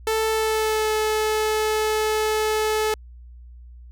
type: tone with pitch glide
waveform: sawtooth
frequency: 440.5 to 431.9 Hz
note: A4 to A4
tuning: +2 to -32 cents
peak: -16 dBFS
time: 0.07-2.94 s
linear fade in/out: 2 ms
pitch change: -34 cents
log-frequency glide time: 0.3-0.92 s
effects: added 60 Hz sine -40 dBFS peak until 3.91 s